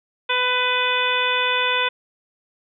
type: harmonic tone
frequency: 499.1 Hz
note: B4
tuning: 18 cents sharp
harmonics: 1 / 2 / 3 / 4 / 5 / 6 / 7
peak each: -27 / -24 / -25 / -28 / -24 / -29 / -25 dBFS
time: 0.29-1.89 s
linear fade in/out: 10 ms
effects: none

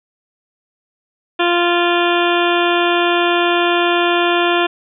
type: harmonic tone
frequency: 347.7 Hz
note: F4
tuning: 8 cents flat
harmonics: 1 / 2 / 3 / 4 / 5 / 7 / 8 / 9 / 10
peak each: -16 / -19 / -21 / -22 / -23 / -24 / -25 / -26 / -26 dBFS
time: 1.39-4.67 s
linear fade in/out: 10 ms
effects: none

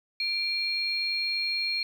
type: tone pair together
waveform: sine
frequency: 2363 / 4252 Hz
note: D7 / C8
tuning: +10 / +27 cents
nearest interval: minor seventh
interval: 1017 cents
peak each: -30 / -28 dBFS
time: 0.2-1.83 s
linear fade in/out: 2 ms
effects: 9-bit

